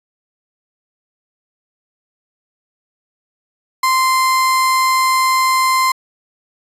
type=tone; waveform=35% pulse; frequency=1042 Hz; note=C6; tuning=7 cents flat; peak=-10 dBFS; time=3.83-5.92 s; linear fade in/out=5 ms; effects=resampled to 32000 Hz